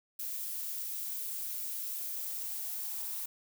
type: noise with high-pass filter sweep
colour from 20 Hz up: violet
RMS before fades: -38 dBFS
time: 0.19-3.26 s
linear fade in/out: 5 ms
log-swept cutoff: 300 to 940 Hz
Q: 7.2
effects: none